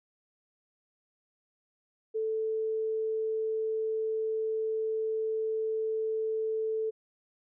sine tone, 440 Hz, A4, in tune, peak -28 dBFS, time 2.14-6.91 s, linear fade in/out 20 ms, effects none

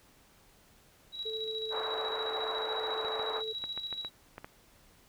sine tone with tremolo, 3885 Hz, B7, 29 cents flat, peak -34 dBFS, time 1.12-4.1 s, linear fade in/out 50 ms, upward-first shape square, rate 14 Hz, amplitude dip 50%
sine tone, 440 Hz, A4, in tune, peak -37 dBFS, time 1.25-3.53 s, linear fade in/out 10 ms
white band-pass noise, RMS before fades -38 dBFS, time 1.7-3.43 s, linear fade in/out 50 ms, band 460 to 1300 Hz, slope 24 dB/octave
clicks, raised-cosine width 0.5 ms, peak -27 dBFS, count 8, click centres 3.048 / 3.196 / 3.64 / 3.776 / 3.927 / 4.048 / 4.381 / 4.445 s
effects pink hiss -62 dBFS RMS until 5.08 s

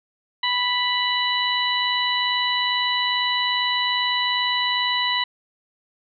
harmonic tone, 987.8 Hz, B5, in tune, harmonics 1 / 2 / 3 / 4, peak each -25 / -25 / -25 / -25 dBFS, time 0.43-5.24 s, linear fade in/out 5 ms, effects none

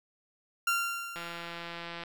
30% pulse tone with exponential decay, 1383 Hz, F6, 17 cents flat, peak -22 dBFS, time 0.67-1.87 s, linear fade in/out 5 ms, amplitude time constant 260 ms
click train, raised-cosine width 0.3 ms, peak -24 dBFS, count 150, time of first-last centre 1.16-2.036 s, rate 170 Hz
effects none

